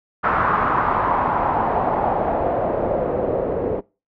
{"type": "noise with low-pass filter sweep", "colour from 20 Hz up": "white", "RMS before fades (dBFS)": -20, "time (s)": [0.23, 3.81], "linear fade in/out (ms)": 20, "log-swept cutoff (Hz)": [1300, 460], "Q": 3.1, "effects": ["noise-tail reverb RT60 0.3 s tail -23 dB re dry", "low-pass 2000 Hz 12 dB/octave"]}